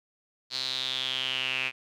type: tone with band-pass filter sweep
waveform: sawtooth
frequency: 130 Hz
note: C3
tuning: 11 cents flat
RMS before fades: -31 dBFS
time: 0.5-1.72 s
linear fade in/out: 50 ms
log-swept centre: 4300 to 2500 Hz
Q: 7.5
effects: none